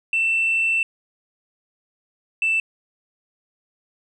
sine tone pair in turn, 2677 / 2657 Hz, E7 / E7, +26 / +13 cents, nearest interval unison, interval 13 cents, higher first, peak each -16 dBFS, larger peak neither, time 0.13-0.83 / 2.42-2.6 s, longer first, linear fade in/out 2 ms, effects tanh soft clip ceiling -14 dBFS

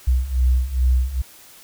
sine beating tone pair, 61.74 / 64.14 Hz, B1 / C2, 0 / -34 cents, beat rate 2.4 Hz, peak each -20 / -17 dBFS, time 0.07-1.22 s, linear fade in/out 10 ms, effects white hiss -46 dBFS RMS until 1.63 s

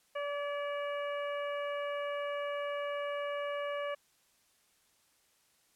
harmonic tone with a mistuned harmonic, 576 Hz, D5, 34 cents flat, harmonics 1 / 2 / 3 / 4 / 5, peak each -35 / -41 / -45 / -47 / -49 dBFS, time 0.15-3.95 s, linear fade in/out 10 ms, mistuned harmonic 3, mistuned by -17 cents, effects white hiss -70 dBFS RMS until 5.75 s + low-pass 12000 Hz 12 dB/octave

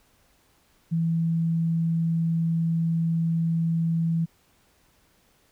sine tone, 165.1 Hz, E3, 3 cents sharp, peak -21 dBFS, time 0.91-4.26 s, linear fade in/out 20 ms, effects pink hiss -63 dBFS RMS until 5.51 s

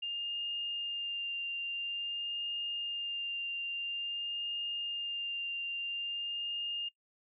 sine tone with vibrato, 2806 Hz, F7, 8 cents sharp, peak -34 dBFS, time 0.02-6.89 s, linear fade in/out 10 ms, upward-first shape sine, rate 0.49 Hz, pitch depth 12 cents each way, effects noise-tail reverb RT60 0.1 s tail -22 dB re dry

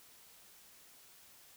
silence, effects white hiss -60 dBFS RMS until 1.56 s

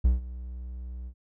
triangle tone with ADSR envelope, 61.74 Hz, B1, in tune, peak -14 dBFS, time 0.04-1.14 s, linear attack 12 ms, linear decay 150 ms, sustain -19 dB, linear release 72 ms, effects none

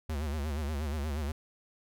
square tone with vibrato, 74.3 Hz, D2, 21 cents sharp, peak -32 dBFS, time 0.09-1.32 s, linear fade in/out 5 ms, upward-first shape sine, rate 8.4 Hz, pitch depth 120 cents each way, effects none

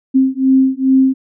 sine beating tone pair, 263.1 / 265.5 Hz, C4 / C4, +10 / +25 cents, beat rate 2.4 Hz, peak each -12 dBFS, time 0.14-1.14 s, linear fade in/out 20 ms, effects none

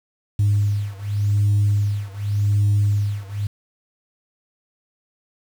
sine beating tone pair, 102.1 / 102.97 Hz, G#2 / G#2, -29 / -14 cents, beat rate 0.87 Hz, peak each -18 / -19 dBFS, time 0.39-3.47 s, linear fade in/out 5 ms, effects tanh soft clip ceiling -11 dBFS + 7-bit

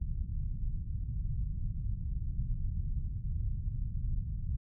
pink low-pass noise, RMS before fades -34 dBFS, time 0-4.57 s, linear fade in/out 10 ms, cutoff 130 Hz, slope 24 dB/octave, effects none

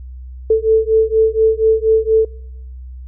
sine beating tone pair, 440 / 444.2 Hz, A4 / A4, 0 / +16 cents, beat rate 4.2 Hz, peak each -13 dBFS, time 0.5-2.25 s, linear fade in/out 5 ms, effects noise-tail reverb RT60 0.8 s tail -25 dB re dry + added 63 Hz sine -29 dBFS peak until 3.07 s

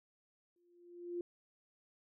sine tone with exponential growth, 349.1 Hz, F4, 1 cent flat, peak -35 dBFS, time 0.56-1.21 s, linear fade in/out 2 ms, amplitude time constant 140 ms, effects none

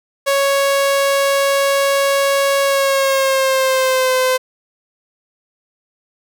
sawtooth tone with pitch glide, 554.4 to 514.3 Hz, C#5 to C5, 0 to -30 cents, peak -9 dBFS, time 0.26-4.38 s, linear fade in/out 20 ms, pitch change -130 cents, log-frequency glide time 2.63-4.12 s, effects none

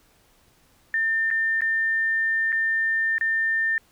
sine tone with dropouts, 1800 Hz, A6, 39 cents sharp, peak -20 dBFS, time 0.94-3.78 s, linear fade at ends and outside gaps 1 ms, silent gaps 1.304-1.311 / 1.608-1.619 / 2.521-2.526 / 3.182-3.21 s, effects pink hiss -60 dBFS RMS until 3.91 s

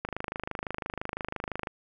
click train, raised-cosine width 0.5 ms, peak -17 dBFS, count 43, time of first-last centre 0.05-1.672 s, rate 25.9 Hz, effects none

